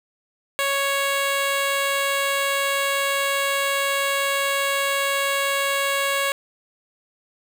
10% pulse tone, 554.4 Hz, C#5, in tune, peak -12 dBFS, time 0.59-6.32 s, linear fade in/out 0 ms, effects none

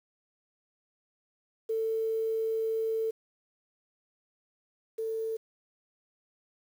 sine tone pair in turn, 445.9 / 445.9 Hz, A4 / A4, +23 / +23 cents, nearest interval unison, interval 0 cents, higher neither, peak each -27 / -30 dBFS, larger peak first, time 1.69-3.11 / 4.98-5.37 s, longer first, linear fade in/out 10 ms, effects 9-bit

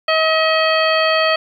harmonic tone, 637 Hz, D#5, 41 cents sharp, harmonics 1 / 2 / 3 / 4 / 5 / 7, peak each -16 / -19 / -21 / -22 / -23 / -24 dBFS, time 0.08-1.36 s, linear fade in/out 5 ms, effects 8-bit

